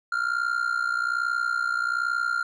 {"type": "tone with amplitude modulation", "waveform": "triangle", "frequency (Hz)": 1396.9, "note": "F6", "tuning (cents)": 0, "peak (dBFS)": -18, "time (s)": [0.12, 2.43], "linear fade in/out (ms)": 5, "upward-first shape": "sine", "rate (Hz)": 61.2, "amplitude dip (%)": 80, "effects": ["resampled to 22050 Hz"]}